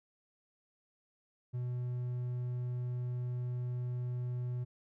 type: tone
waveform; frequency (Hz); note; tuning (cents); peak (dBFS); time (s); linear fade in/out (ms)
triangle; 123.47; B2; 0; -32; 1.53-4.65; 20
effects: none